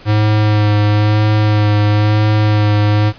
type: tone with vibrato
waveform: square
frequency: 105.6 Hz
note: G#2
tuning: 29 cents sharp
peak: -10 dBFS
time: 0.05-3.13 s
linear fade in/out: 50 ms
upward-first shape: sine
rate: 1 Hz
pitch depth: 19 cents each way
effects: pink hiss -39 dBFS RMS until 3.18 s + resampled to 11025 Hz